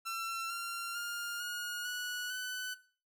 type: tone with pitch steps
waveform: sawtooth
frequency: 1349 / 1378.1 / 1407.9 / 1438.3 / 1469.4 / 1501.1 Hz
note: E6 / F6 / F6 / F#6 / F#6 / F#6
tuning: +40 / -23 / +14 / -49 / -12 / +25 cents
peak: -33 dBFS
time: 0.05-2.75 s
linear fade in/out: 20 ms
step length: 450 ms
effects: noise-tail reverb RT60 0.4 s tail -17 dB re dry